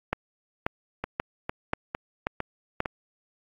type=two click trains; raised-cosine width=0.5 ms; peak=-10 / -14 dBFS; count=6 / 5; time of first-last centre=0.13-2.804 / 1.04-2.858 s; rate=1.87 / 2.2 Hz; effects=AAC 48 kbps